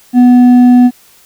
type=tone with hard clipping; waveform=sine; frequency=246.9 Hz; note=B3; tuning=in tune; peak=-3 dBFS; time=0.13-0.91 s; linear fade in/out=50 ms; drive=4 dB; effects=white hiss -44 dBFS RMS until 1.25 s